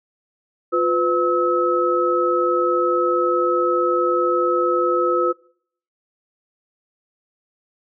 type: tone cluster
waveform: sine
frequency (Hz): 352.3 / 503 / 1291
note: F4 / B4 / E6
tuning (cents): +15 / +32 / -37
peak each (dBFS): -20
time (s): 0.72-5.33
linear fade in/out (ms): 20
effects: noise-tail reverb RT60 0.6 s tail -23 dB re dry